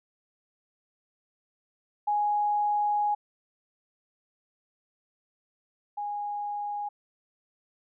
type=tone pair in turn; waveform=sine; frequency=830.6 / 824.4 Hz; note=G#5 / G#5; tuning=0 / -13 cents; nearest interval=unison; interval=13 cents; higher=first; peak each=-23 / -30 dBFS; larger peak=first; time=2.07-3.15 / 5.97-6.89 s; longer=first; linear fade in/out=10 ms; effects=none